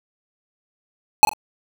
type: tone with echo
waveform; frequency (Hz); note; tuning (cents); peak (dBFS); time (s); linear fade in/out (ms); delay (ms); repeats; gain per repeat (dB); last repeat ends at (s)
square; 852; G#5; +44; -5; 1.23-1.25; 0; 42; 2; -13; 1.334
effects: none